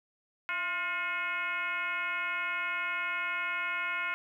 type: tone with frequency modulation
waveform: sine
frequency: 1794 Hz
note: A6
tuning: 33 cents sharp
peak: -30 dBFS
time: 0.49-4.14 s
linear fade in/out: 0 ms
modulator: 372 Hz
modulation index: 2
effects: 11-bit